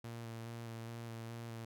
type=tone with vibrato; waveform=sawtooth; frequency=115.5 Hz; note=A#2; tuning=16 cents flat; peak=-40 dBFS; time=0.04-1.65 s; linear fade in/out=5 ms; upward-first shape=square; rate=2.4 Hz; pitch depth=17 cents each way; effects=none